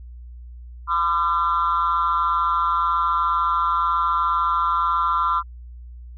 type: tone cluster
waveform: sine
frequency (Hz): 1014 / 1195 / 1357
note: B5 / D6 / E6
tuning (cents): +45 / +30 / +50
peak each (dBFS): -21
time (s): 0.87-5.43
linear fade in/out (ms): 50
effects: tanh soft clip ceiling -12 dBFS + added 60 Hz sine -36 dBFS peak until 6.17 s